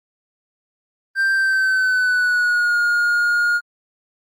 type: tone with pitch glide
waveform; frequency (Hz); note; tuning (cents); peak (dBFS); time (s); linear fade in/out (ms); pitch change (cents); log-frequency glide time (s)
triangle; 1574 to 1426.8; G6 to F6; +7 to +37; -13; 1.15-3.61; 50; -170; 1.32-2.78
effects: Opus 32 kbps